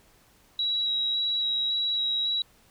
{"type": "tone with vibrato", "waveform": "sine", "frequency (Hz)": 3874, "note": "B7", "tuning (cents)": -34, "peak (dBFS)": -24, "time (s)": [0.59, 2.42], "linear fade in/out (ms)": 2, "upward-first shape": "square", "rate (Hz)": 1.8, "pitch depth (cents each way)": 9, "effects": ["pink hiss -60 dBFS RMS until 2.7 s"]}